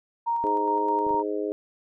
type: tone with tremolo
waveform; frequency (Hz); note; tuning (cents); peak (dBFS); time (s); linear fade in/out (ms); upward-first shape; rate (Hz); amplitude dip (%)
sine; 932.3; A#5; 0; -22; 0.26-1.23; 20; square; 4.8; 25
type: harmonic tone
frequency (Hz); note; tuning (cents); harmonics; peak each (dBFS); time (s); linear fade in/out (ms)
103.83; G#2; 0; 3 / 4 / 5 / 6; -31 / -28 / -34 / -37; 0.44-1.52; 0
type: clicks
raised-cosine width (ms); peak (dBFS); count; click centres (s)
2; -28; 3; 1.067 / 1.108 / 1.145
effects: none